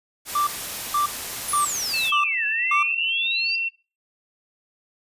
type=noise; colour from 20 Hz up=white; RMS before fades=-31 dBFS; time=0.25-2.12 s; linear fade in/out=50 ms
type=tone bursts; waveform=triangle; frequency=1174.7 Hz; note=D6; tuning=in tune; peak=-17 dBFS; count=5; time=0.35-2.83 s; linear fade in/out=5 ms; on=120 ms; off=470 ms
type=exponential two-way sweep; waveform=sine; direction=down then up; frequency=11000 to 1661.2 to 4848 Hz; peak=-25 dBFS; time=1.48-3.56 s; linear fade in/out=5 ms; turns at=2.46 s
type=tone with pitch glide; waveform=sine; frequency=2637 to 2711 Hz; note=E7 to E7; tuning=0 to +48 cents; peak=-23 dBFS; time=1.93-3.69 s; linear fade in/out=10 ms; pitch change=+48 cents; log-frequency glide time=2.07-2.9 s
effects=noise-tail reverb RT60 0.3 s tail -17 dB re dry + resampled to 32000 Hz